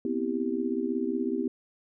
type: chord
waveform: sine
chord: C major seventh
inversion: third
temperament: just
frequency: 245.3 / 261.6 / 327 / 392.4 Hz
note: B3 / C4 / E4 / G4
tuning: -12 / 0 / -14 / +2 cents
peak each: -32 dBFS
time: 0.05-1.48 s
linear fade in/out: 2 ms
effects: none